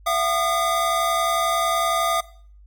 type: tone cluster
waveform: square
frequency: 676 / 747 / 1221 Hz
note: E5 / F#5 / D#6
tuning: +43 / +16 / -33 cents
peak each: -24 / -30 / -23 dBFS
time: 0.06-2.21 s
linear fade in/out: 10 ms
effects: noise-tail reverb RT60 0.5 s tail -19 dB re dry + added 50 Hz sine -45 dBFS peak until 2.66 s